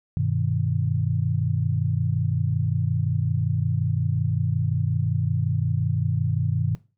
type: chord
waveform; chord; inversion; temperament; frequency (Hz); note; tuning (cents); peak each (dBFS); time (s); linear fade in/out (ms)
sine; G augmented; none; equal; 98 / 123.47 / 155.56; G2 / B2 / D#3; 0 / 0 / 0; -25; 0.17-6.75; 0
effects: noise-tail reverb RT60 0.3 s tail -18 dB re dry